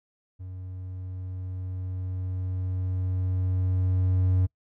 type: tone with level ramp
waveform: triangle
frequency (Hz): 92.5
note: F#2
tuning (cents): 0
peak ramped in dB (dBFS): -34 to -17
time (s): 0.39-4.47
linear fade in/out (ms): 20
effects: noise-tail reverb RT60 0.1 s tail -24 dB re dry